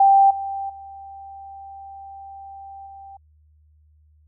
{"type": "tone with level steps", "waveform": "sine", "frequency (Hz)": 786, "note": "G5", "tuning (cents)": 4, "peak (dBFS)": [-10, -25, -36, -38], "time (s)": [0, 3.17], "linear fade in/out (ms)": 5, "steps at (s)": [0.3, 0.69, 2.86], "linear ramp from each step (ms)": 10, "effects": ["added 76 Hz sine -53 dBFS peak until 4.27 s"]}